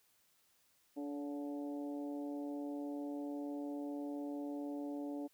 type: harmonic tone with a mistuned harmonic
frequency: 144.3 Hz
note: D3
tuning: 30 cents flat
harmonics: 2 / 3 / 4 / 5 / 6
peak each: -40 / -51 / -49 / -54 / -58 dBFS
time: 0.96-5.28 s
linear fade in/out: 20 ms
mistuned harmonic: 4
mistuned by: -18 cents
effects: white hiss -73 dBFS RMS until 5.33 s